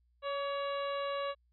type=harmonic tone with a mistuned harmonic; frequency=560 Hz; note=C#5; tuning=18 cents sharp; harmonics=1 / 2 / 3 / 4 / 5 / 6 / 7; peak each=-35 / -38 / -47 / -50 / -47 / -53 / -49 dBFS; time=0.22-1.35 s; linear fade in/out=50 ms; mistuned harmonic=2; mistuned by=+26 cents; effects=added 60 Hz sine -68 dBFS peak until 1.52 s